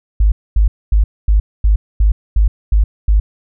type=tone bursts; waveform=sine; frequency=51.7 Hz; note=G#1; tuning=7 cents flat; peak=-7 dBFS; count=9; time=0.2-3.2 s; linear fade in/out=5 ms; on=120 ms; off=240 ms; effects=none